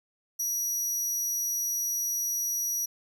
sawtooth tone, 5800 Hz, F#8, 35 cents flat, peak -25 dBFS, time 0.39-2.86 s, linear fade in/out 10 ms, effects none

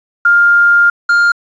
sine / triangle tone pair in turn, 1404 / 1404 Hz, F6 / F6, +9 / +9 cents, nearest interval unison, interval 0 cents, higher neither, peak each -5 dBFS, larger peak neither, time 0.25-0.9 / 1.09-1.32 s, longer first, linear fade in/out 5 ms, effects resampled to 16000 Hz + 7-bit

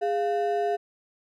triangle ring-modulated tone, 554.4 Hz, C#5, in tune, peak -18 dBFS, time 0.01-0.77 s, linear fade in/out 20 ms, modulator 143 Hz, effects none

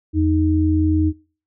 sine tone pair together, 84.81 / 311.1 Hz, E2 / D#4, +50 / 0 cents, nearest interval octave + major seventh, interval 2250 cents, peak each -17 dBFS, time 0.13-1.13 s, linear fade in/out 50 ms, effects noise-tail reverb RT60 0.4 s tail -23 dB re dry

